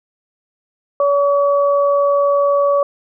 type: tone pair together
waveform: sine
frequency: 568 / 1136 Hz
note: C#5 / C#6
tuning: +42 / +42 cents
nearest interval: octave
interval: 1200 cents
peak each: -12 / -18 dBFS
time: 1-2.83 s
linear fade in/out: 2 ms
effects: none